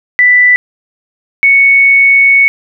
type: tone pair in turn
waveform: sine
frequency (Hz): 1980 / 2218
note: B6 / C#7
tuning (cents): +4 / 0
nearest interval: major second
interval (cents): 196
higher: second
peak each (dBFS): -3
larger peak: neither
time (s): 0.19-0.56 / 1.43-2.48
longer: second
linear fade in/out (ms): 0
effects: none